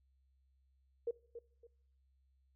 sine tone with echo, 468.6 Hz, A#4, 9 cents sharp, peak -33 dBFS, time 1.07-1.11 s, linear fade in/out 5 ms, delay 280 ms, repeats 2, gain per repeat -11 dB, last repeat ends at 1.67 s, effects noise-tail reverb RT60 0.6 s tail -22 dB re dry + added 66 Hz sine -70 dBFS peak until 2.55 s

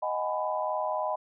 sine chord, G# minor seventh, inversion second, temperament just, 623 / 747.5 / 830.6 / 996.7 Hz, D#5 / F#5 / G#5 / B5, +2 / +17 / 0 / +16 cents, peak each -31 / -35 / -35 / -32 dBFS, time 0.02-1.16 s, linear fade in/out 10 ms, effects none

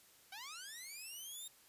10% pulse linear sweep, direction up, 740 to 3729 Hz, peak -39 dBFS, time 0.32-1.48 s, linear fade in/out 5 ms, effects white hiss -65 dBFS RMS until 1.68 s + resampled to 32000 Hz

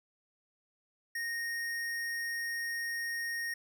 sine tone with hard clipping, 1858 Hz, A#6, 6 cents flat, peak -35 dBFS, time 1.15-3.54 s, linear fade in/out 5 ms, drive 17 dB, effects none

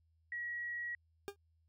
sine tone, 1913 Hz, A#6, 44 cents sharp, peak -38 dBFS, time 0.32-0.95 s, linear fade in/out 2 ms
40% pulse tone with exponential decay, 402.4 Hz, G4, 45 cents sharp, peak -35 dBFS, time 1.28-1.36 s, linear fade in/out 0 ms, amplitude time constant 17 ms
effects added 81 Hz sine -70 dBFS peak until 1.68 s

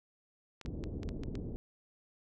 clicks, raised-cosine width 0.2 ms, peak -30 dBFS, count 7, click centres 0.613 / 0.66 / 0.839 / 1.032 / 1.09 / 1.235 / 1.354 s
pink low-pass noise, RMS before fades -40 dBFS, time 0.65-1.56 s, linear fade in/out 0 ms, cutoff 420 Hz, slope 24 dB/octave
effects none

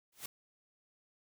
white noise with exponential growth, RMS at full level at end -38 dBFS, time 0.12-0.26 s, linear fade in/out 5 ms, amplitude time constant 30 ms, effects none

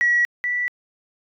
sine tone pair in turn, 1924 / 1962.2 Hz, B6 / B6, -46 / -12 cents, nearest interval unison, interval 34 cents, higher second, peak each -14 / -20 dBFS, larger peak first, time 0.01-0.25 / 0.44-0.68 s, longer neither, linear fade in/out 0 ms, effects tanh soft clip ceiling -10 dBFS

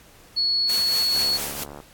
sine tone, 4378 Hz, C#8, 22 cents flat, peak -19 dBFS, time 0.36-1.38 s, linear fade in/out 20 ms
white noise with tremolo, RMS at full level -28 dBFS, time 0.69-1.64 s, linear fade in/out 5 ms, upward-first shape triangle, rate 4.4 Hz, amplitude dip 55%
click train, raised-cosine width 1 ms, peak -24 dBFS, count 48, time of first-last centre 1.15-1.802 s, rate 72.1 Hz
effects pink hiss -51 dBFS RMS until 1.93 s + AAC 64 kbps

